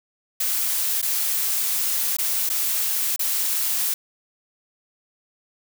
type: noise with dropouts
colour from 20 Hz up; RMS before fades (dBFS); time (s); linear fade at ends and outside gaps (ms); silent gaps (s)
blue; -23; 0.4-3.94; 5; 1.016-1.026 / 2.168-2.185 / 2.492-2.499 / 3.162-3.193
effects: none